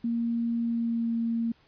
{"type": "tone with pitch glide", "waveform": "sine", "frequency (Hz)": [233.1, 230.4], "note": ["A#3", "A#3"], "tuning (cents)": [0, -20], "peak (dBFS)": -25, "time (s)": [0.04, 1.52], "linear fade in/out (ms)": 5, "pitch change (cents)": -20, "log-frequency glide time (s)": [0.62, 1.15], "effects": ["pink hiss -62 dBFS RMS until 1.67 s", "resampled to 11025 Hz"]}